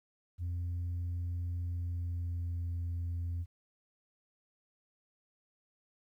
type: tone with pitch glide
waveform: sine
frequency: 87.31 to 85.96 Hz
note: F2 to F2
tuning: 0 to -27 cents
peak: -31 dBFS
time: 0.38-3.46 s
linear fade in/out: 50 ms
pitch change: -27 cents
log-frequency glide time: 1.61-2.72 s
effects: tanh soft clip ceiling -32 dBFS + 12-bit